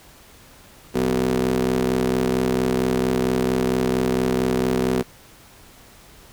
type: ring-modulated tone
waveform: 25% pulse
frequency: 64.4 Hz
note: C2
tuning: 27 cents flat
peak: -12 dBFS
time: 0.94-5.03 s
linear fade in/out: 20 ms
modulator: 312 Hz
effects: pink hiss -48 dBFS RMS until 6.32 s